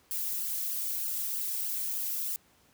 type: noise with flanger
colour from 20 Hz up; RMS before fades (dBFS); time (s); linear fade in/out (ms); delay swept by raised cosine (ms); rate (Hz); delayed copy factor
violet; -33; 0.11-2.36; 0; 0.65 to 3.05; 3.2; +0.75
effects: pink hiss -64 dBFS RMS until 2.73 s + high-pass 60 Hz 12 dB/octave